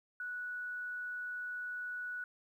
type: tone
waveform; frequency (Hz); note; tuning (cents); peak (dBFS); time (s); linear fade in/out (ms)
sine; 1473; F#6; -8; -38; 0.2-2.24; 2
effects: 12-bit